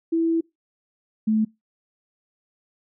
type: tone pair in turn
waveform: sine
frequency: 329.6 / 217.5 Hz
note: E4 / A3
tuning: 0 / -20 cents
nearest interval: perfect fifth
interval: 720 cents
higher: first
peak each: -18 / -17 dBFS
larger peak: second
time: 0.12-0.41 / 1.27-1.45 s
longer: first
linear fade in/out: 10 ms
effects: noise-tail reverb RT60 0.2 s tail -24 dB re dry